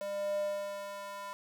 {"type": "tone with high-pass filter sweep", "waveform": "square", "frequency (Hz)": 200.2, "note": "G3", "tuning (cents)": 37, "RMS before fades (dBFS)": -37, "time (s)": [0.01, 1.33], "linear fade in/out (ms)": 0, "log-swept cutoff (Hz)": [520, 870], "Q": 7.5, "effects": []}